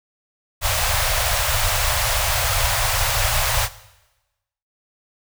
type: band-stop noise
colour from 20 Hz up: pink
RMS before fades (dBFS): -20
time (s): 0.61-3.69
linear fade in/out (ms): 50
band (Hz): 120 to 550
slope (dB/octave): 48
effects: noise-tail reverb RT60 1.0 s tail -17 dB re dry